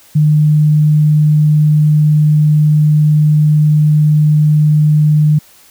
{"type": "tone", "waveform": "sine", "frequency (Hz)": 151.5, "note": "D#3", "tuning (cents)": -46, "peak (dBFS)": -6, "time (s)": [0.15, 5.39], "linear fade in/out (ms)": 10, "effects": ["white hiss -44 dBFS RMS until 5.7 s"]}